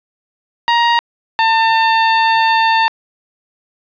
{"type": "tone pair in turn", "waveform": "sawtooth", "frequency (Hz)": [941, 898.5], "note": ["A#5", "A5"], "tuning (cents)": [16, 36], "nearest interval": "minor second", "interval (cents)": 80, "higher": "first", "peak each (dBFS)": -6, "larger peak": "neither", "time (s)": [[0.68, 0.99], [1.39, 2.88]], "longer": "second", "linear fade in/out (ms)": 0, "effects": ["resampled to 11025 Hz", "7-bit"]}